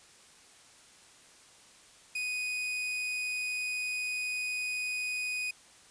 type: tone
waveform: 40% pulse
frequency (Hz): 2489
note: D#7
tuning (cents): 0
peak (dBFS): -31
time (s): 2.15-5.51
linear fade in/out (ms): 5
effects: white hiss -57 dBFS RMS until 5.9 s + resampled to 22050 Hz